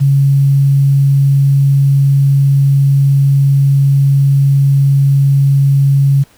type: tone with quantisation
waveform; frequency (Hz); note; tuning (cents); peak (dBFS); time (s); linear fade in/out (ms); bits
sine; 138.59; C#3; 0; -6; 0-6.24; 20; 6
effects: pink hiss -48 dBFS RMS until 6.37 s